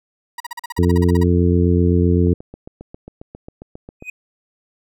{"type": "tone bursts", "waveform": "30% pulse", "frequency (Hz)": 956, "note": "A#5", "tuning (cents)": 43, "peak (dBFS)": -23, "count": 14, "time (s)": [0.38, 1.235], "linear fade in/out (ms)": 5, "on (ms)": 23, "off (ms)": 41}
{"type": "harmonic tone", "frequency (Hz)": 87.8, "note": "F2", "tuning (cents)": 10, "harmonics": [1, 2, 3, 4, 5], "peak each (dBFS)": [-15, -18, -20, -21, -22], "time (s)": [0.78, 2.34], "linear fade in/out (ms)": 10}
{"type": "click train", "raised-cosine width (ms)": 2, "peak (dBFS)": -21, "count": 14, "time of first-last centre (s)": [2.27, 4.024], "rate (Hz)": 7.41}
{"type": "tone with exponential growth", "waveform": "triangle", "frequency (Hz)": 2500, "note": "D#7", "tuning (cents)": 8, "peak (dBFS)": -21, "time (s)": [4, 4.1], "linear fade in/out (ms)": 5, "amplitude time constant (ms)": 20}
{"effects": []}